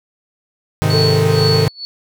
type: chord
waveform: 45% pulse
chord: Ab major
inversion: none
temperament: equal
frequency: 103.83 / 130.81 / 155.56 Hz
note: Ab2 / C3 / Eb3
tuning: 0 / 0 / 0 cents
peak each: -17 / -19 / -16 dBFS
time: 0.82-1.68 s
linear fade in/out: 0 ms
type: tone with tremolo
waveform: sine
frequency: 4435 Hz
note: C#8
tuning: in tune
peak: -16 dBFS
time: 0.9-1.85 s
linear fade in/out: 0 ms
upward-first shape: sine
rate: 2.1 Hz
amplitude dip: 95%
type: tone with vibrato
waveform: sine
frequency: 442.9 Hz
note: A4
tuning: 11 cents sharp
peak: -15 dBFS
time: 0.93-1.66 s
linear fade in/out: 5 ms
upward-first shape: sine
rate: 3.6 Hz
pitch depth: 12 cents each way
effects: none